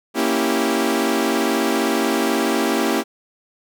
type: chord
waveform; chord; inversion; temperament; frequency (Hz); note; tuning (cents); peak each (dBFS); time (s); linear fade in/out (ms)
sawtooth; A# diminished seventh; none; equal; 233.1 / 277.2 / 329.6 / 392; A#3 / C#4 / E4 / G4; 0 / 0 / 0 / 0; -19; 0.14-3.04; 50
effects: none